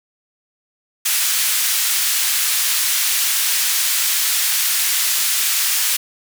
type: band-pass noise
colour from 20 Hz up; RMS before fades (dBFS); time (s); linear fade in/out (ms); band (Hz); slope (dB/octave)
white; -18; 1.05-5.97; 10; 1700 to 16000; 12
effects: none